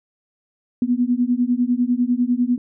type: beating tone pair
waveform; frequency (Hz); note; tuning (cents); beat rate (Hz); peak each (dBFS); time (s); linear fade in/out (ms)
sine; 240.3 / 250.3; B3 / B3; -47 / +23; 10; -19; 0.82-2.58; 2
effects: none